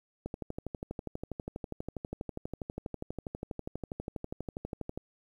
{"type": "click train", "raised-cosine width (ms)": 2, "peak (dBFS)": -23, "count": 59, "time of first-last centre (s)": [0.26, 4.975], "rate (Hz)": 12.3, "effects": ["10-bit"]}